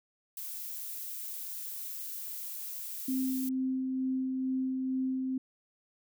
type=noise; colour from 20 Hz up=violet; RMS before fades=-40 dBFS; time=0.37-3.49 s; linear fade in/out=2 ms
type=tone with tremolo; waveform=sine; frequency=260.8 Hz; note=C4; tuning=5 cents flat; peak=-28 dBFS; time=3.08-5.38 s; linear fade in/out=5 ms; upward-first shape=sine; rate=2.2 Hz; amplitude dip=25%
effects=none